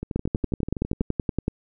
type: two click trains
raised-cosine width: 3 ms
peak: -17 / -10 dBFS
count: 13 / 15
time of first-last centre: 0.03-1.014 / 0.16-1.481 s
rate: 12.2 / 10.6 Hz
effects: none